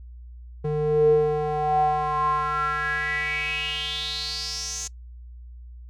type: tone with band-pass filter sweep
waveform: square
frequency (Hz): 150.6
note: D3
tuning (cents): +44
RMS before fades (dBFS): -24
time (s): 0.64-4.88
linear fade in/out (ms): 10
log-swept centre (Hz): 330 to 6700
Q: 7
effects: noise-tail reverb RT60 0.1 s tail -22 dB re dry + added 60 Hz sine -39 dBFS peak until 5.89 s